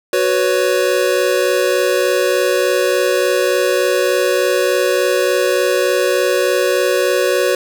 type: chord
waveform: square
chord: F# suspended fourth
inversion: none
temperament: equal with one note detuned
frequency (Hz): 370 / 493.9 / 557.3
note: F#4 / B4 / C#5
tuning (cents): 0 / 0 / +9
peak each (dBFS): -18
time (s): 0.13-7.55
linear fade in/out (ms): 2
effects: none